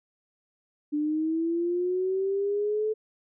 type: linear sweep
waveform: sine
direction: up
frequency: 293.7 to 436.2 Hz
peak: -24 dBFS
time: 0.92-2.94 s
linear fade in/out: 20 ms
effects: none